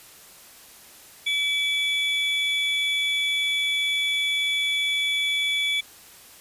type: tone pair together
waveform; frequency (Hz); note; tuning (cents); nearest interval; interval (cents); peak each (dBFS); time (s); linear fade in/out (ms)
triangle; 2294 / 3437; D7 / A7; -41 / -41; perfect fifth; 700; -23; 1.26-5.81; 10
effects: white hiss -48 dBFS RMS until 6.4 s + resampled to 32000 Hz